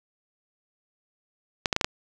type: clicks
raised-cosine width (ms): 0.2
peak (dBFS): -5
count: 5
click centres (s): 1.658 / 1.728 / 1.764 / 1.812 / 1.845
effects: none